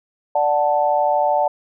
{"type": "chord", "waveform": "sine", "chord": "D major", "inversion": "none", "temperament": "equal", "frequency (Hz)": [587.3, 740, 880], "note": ["D5", "F#5", "A5"], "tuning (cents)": [0, 0, 0], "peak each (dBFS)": -19, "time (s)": [0.35, 1.48], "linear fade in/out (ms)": 5, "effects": []}